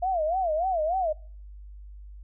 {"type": "tone with vibrato", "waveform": "sine", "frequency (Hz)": 685, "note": "F5", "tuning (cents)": -34, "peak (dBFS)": -23, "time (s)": [0.02, 1.13], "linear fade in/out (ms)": 10, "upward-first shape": "sine", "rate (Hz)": 3.4, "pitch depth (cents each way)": 200, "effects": ["noise-tail reverb RT60 0.5 s tail -26 dB re dry", "added 50 Hz sine -41 dBFS peak until 2.23 s"]}